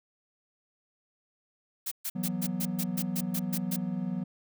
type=noise bursts; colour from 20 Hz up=blue; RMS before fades=-33 dBFS; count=11; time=1.86-3.765 s; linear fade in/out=10 ms; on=55 ms; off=130 ms
type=chord; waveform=triangle; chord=E suspended second; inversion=none; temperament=equal with one note detuned; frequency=164.81 / 185 / 243 Hz; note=E3 / F#3 / B3; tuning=0 / 0 / -28 cents; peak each=-35 / -30 / -34 dBFS; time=2.15-4.24 s; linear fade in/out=10 ms
effects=none